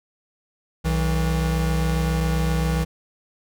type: tone pair together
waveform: square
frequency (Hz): 62.95 / 161.4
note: B1 / E3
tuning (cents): +34 / -36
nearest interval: octave + major third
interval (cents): 1630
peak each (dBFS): -23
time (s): 0.84-2.85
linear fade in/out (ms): 20
effects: none